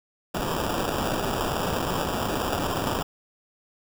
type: noise with sample-and-hold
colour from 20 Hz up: white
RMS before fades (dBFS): -27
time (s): 0.34-3.03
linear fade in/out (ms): 10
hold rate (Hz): 2100
effects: none